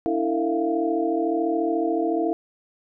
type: tone cluster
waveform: sine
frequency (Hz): 287.3 / 328.5 / 450.7 / 663 / 697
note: D4 / E4 / A4 / E5 / F5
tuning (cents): -38 / -6 / +42 / +10 / -4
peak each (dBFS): -31 / -23 / -27 / -32 / -28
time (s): 0.06-2.33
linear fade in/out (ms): 0
effects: none